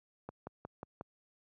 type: click train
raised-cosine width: 1 ms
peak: -28 dBFS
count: 5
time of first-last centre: 0.29-1.011 s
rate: 5.55 Hz
effects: high-pass 80 Hz 12 dB/octave